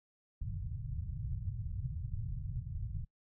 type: low-pass noise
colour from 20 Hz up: white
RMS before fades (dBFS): -39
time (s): 0.41-3.05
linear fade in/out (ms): 10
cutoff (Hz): 140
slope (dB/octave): 48
effects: noise-tail reverb RT60 0.1 s tail -26 dB re dry